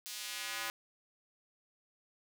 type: tone with high-pass filter sweep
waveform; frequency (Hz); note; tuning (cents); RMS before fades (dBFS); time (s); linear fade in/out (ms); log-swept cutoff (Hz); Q
square; 112.7; A2; +42; -41; 0.06-0.7; 0; 4600 to 1300; 0.89
effects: none